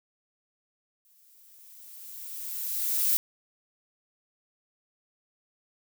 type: noise with exponential growth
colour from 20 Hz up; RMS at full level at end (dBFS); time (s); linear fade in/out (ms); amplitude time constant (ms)
violet; -23; 1.05-3.17; 0; 460
effects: none